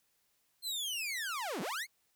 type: linear two-way sweep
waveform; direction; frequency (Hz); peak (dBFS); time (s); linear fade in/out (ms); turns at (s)
sawtooth; down then up; 4213 to 155.56 to 2270; -32; 0.62-1.87; 50; 1.61
effects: white hiss -75 dBFS RMS until 2.15 s